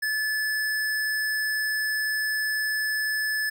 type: tone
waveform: square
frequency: 1731 Hz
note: A6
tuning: 29 cents flat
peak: -25 dBFS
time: 0.02-3.5 s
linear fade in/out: 10 ms
effects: none